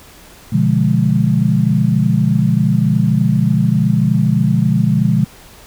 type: chord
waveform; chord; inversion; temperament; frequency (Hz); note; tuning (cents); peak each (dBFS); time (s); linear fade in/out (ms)
sine; B diminished seventh; none; equal; 123.47 / 146.83 / 174.61 / 207.7; B2 / D3 / F3 / Ab3; 0 / 0 / 0 / 0; -16; 0.52-5.25; 10
effects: pink hiss -41 dBFS RMS until 5.66 s